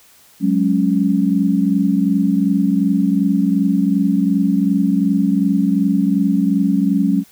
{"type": "chord", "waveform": "sine", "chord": "F# suspended second", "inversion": "none", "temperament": "equal", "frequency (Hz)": [185, 207.7, 277.2], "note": ["F#3", "G#3", "C#4"], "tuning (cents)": [0, 0, 0], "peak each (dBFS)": -17, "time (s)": [0.4, 7.24], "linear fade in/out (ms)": 50, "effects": ["white hiss -49 dBFS RMS until 7.31 s"]}